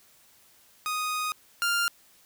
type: tone pair in turn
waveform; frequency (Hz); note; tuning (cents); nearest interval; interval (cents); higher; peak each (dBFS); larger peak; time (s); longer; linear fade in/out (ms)
sawtooth; 1244.5 / 1397.7; D#6 / F6; 0 / +1; major second; 201; second; -24 / -20; second; 0.86-1.32 / 1.62-1.88; first; 0
effects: white hiss -59 dBFS RMS until 2.25 s